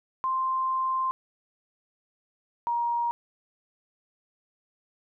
sine tone pair in turn, 1046.5 / 945.2 Hz, C6 / A#5, 0 / +24 cents, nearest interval major second, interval 176 cents, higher first, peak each -24 dBFS, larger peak neither, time 0.24-1.11 / 2.67-3.11 s, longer first, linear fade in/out 0 ms, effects none

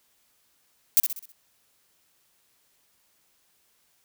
violet noise with echo, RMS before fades -17 dBFS, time 0.97-1 s, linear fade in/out 0 ms, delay 64 ms, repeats 5, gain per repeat -7 dB, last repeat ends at 1.32 s, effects white hiss -67 dBFS RMS until 4.04 s

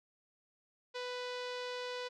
sawtooth tone with low-pass filter, 495.9 Hz, B4, 7 cents sharp, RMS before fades -41 dBFS, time 0.94-2.09 s, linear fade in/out 20 ms, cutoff 4300 Hz, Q 2, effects none

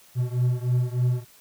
triangle beating tone pair, 122.7 / 126 Hz, B2 / B2, -11 / +35 cents, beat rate 3.3 Hz, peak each -21 / -23 dBFS, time 0.15-1.25 s, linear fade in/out 50 ms, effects white hiss -54 dBFS RMS until 1.4 s

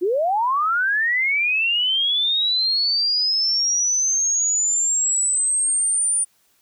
sine linear sweep, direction up, 329.5 to 9370 Hz, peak -17 dBFS, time 0.01-6.25 s, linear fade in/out 20 ms, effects white hiss -62 dBFS RMS until 6.61 s

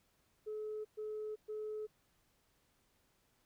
sine tone bursts, 428.4 Hz, A4, 46 cents flat, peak -38 dBFS, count 3, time 0.46-1.87 s, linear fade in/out 20 ms, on 390 ms, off 120 ms, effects tanh soft clip ceiling -36 dBFS + pink hiss -75 dBFS RMS until 3.45 s

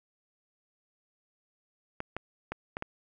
clicks, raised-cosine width 0.5 ms, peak -19 dBFS, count 5, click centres 2.004 / 2.166 / 2.52 / 2.769 / 2.824 s, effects none

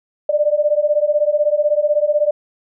sine beating tone pair, 587.3 / 603.3 Hz, D5 / D5, 0 / +46 cents, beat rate 16 Hz, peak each -16 dBFS, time 0.29-2.31 s, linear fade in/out 5 ms, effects none

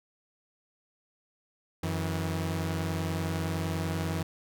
sawtooth tone pair together, 90.63 / 161.3 Hz, F#2 / E3, -35 / -37 cents, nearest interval minor seventh, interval 998 cents, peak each -28 dBFS, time 1.83-4.23 s, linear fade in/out 5 ms, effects none

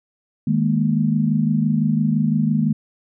sine chord, D# suspended fourth, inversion none, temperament just, 155.56 / 207.4 / 233.3 Hz, D#3 / G#3 / A#3, 0 / -2 / +2 cents, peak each -20 dBFS, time 0.47-2.73 s, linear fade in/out 5 ms, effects none

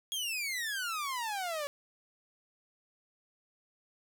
sawtooth exponential sweep, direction down, 3322 to 560 Hz, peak -30 dBFS, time 0.12-1.67 s, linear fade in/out 0 ms, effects none

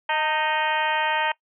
harmonic tone with a mistuned harmonic, 311.1 Hz, D#4, in tune, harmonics 2 / 3 / 4 / 5 / 6 / 7 / 8 / 9 / 10, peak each -31 / -23 / -35 / -30 / -29 / -35 / -31 / -36 / -33 dBFS, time 0.09-1.32 s, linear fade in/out 5 ms, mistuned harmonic 3, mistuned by -36 cents, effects noise-tail reverb RT60 0.1 s tail -22 dB re dry

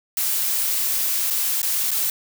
blue noise with dropouts, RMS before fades -22 dBFS, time 0.17-2.1 s, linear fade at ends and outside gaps 2 ms, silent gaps 1.303-1.307 / 1.618-1.629 / 1.908-1.914 s, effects none

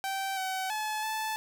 sawtooth tone with pitch steps, 776 / 757 / 859 / 873 Hz, G5 / F#5 / A5 / A5, -18 / +39 / -42 / -14 cents, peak -27 dBFS, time 0.04-1.36 s, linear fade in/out 0 ms, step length 330 ms, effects none

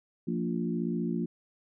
harmonic tone with a mistuned harmonic, 58.27 Hz, A#1, in tune, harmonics 3 / 4 / 5 / 6, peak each -32 / -32 / -37 / -36 dBFS, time 0.27-1.26 s, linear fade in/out 10 ms, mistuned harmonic 4, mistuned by -26 cents, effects none

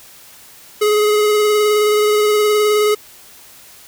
square tone with vibrato, 421.2 Hz, G#4, 24 cents sharp, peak -12 dBFS, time 0.81-2.95 s, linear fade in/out 10 ms, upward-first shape triangle, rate 19 Hz, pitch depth 21 cents each way, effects white hiss -42 dBFS RMS until 3.87 s

